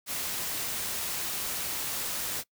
white noise, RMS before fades -33 dBFS, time 0.06-2.44 s, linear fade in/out 50 ms, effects noise-tail reverb RT60 0.1 s tail -22 dB re dry

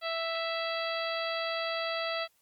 harmonic tone, 660 Hz, E5, 2 cents sharp, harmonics 1 / 2 / 3 / 4 / 5 / 6 / 7, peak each -34 / -37 / -39 / -40 / -41 / -42 / -42 dBFS, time 0.01-2.28 s, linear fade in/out 50 ms, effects white hiss -70 dBFS RMS until 2.41 s + Opus 32 kbps

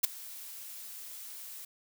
blue noise with ADSR envelope, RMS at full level -22 dBFS, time 0.03-1.65 s, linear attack 14 ms, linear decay 9 ms, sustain -23 dB, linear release 5 ms, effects none

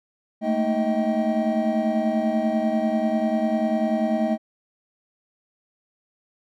triangle tone cluster, 217.1 / 227.3 / 314.3 / 633 / 778 Hz, A3 / A#3 / D#4 / D#5 / G5, -23 / -43 / +18 / +30 / -13 cents, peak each -24 / -22 / -29 / -23 / -29 dBFS, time 0.41-4.38 s, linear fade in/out 50 ms, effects none

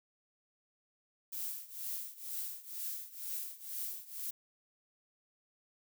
violet noise with tremolo, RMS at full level -38 dBFS, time 1.32-4.31 s, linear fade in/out 10 ms, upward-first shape triangle, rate 2.1 Hz, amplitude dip 90%, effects none

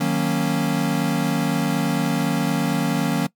square chord, D# minor seventh, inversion none, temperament equal, 155.56 / 185 / 233.1 / 277.2 Hz, D#3 / F#3 / A#3 / C#4, 0 / 0 / 0 / 0 cents, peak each -25 dBFS, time 0-3.27 s, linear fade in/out 10 ms, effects noise-tail reverb RT60 0.1 s tail -21 dB re dry + MP3 96 kbps

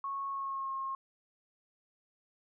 sine tone with pitch glide, 1100 to 1075.5 Hz, C#6 to C6, -14 to +47 cents, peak -34 dBFS, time 0.04-0.95 s, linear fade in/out 2 ms, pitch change -39 cents, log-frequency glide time 0.29-0.72 s, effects none

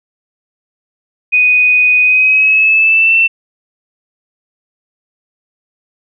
sine tone with pitch glide, 2489 to 2683 Hz, D#7 to E7, 0 to +30 cents, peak -6 dBFS, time 1.32-3.28 s, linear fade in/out 20 ms, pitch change +130 cents, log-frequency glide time 2.02-3.17 s, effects none

